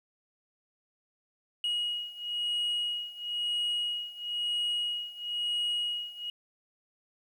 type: beating tone pair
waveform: sine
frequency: 2894 / 2895 Hz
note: F#7 / F#7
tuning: -39 / -38 cents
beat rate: 1 Hz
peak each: -30 / -32 dBFS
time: 1.64-6.3 s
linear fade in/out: 2 ms
effects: tanh soft clip ceiling -26 dBFS + 10-bit